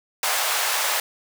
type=high-pass noise; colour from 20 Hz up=pink; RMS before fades=-23 dBFS; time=0.23-1 s; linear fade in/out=2 ms; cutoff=670 Hz; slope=24 dB/octave; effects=none